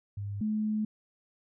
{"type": "tone pair in turn", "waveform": "sine", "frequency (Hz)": [101.2, 214.4], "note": ["G#2", "A3"], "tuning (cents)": [-44, -45], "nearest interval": "octave + minor second", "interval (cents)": 1299, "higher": "second", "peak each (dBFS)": [-33, -27], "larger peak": "second", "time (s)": [[0.17, 0.41], [0.41, 0.85]], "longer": "second", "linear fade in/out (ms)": 5, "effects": []}